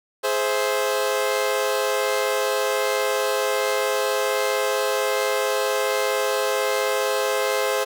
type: chord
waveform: sawtooth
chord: Ab augmented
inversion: none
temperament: equal with one note detuned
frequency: 418.9 / 523.3 / 659.3 Hz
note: Ab4 / C5 / E5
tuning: +15 / 0 / 0 cents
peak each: -21 / -19 / -25 dBFS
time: 0.23-7.85 s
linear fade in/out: 20 ms
effects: none